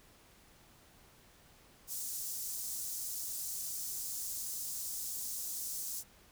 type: high-pass noise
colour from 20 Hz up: pink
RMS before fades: -40 dBFS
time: 1.87-6.04 s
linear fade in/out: 50 ms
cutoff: 6000 Hz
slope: 24 dB/octave
effects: pink hiss -62 dBFS RMS until 6.31 s